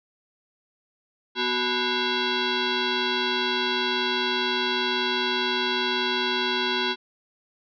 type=tone with frequency modulation; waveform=sine; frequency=1480 Hz; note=F#6; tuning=in tune; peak=-22 dBFS; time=1.35-6.96 s; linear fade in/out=50 ms; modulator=617 Hz; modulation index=4.4; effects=none